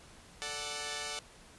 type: chord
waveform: 5% pulse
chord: D major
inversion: second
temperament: equal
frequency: 440 / 587.3 / 740 Hz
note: A4 / D5 / F#5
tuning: 0 / 0 / 0 cents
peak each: -30 dBFS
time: 0.42-1.19 s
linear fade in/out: 0 ms
effects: pink hiss -56 dBFS RMS until 1.58 s + resampled to 24000 Hz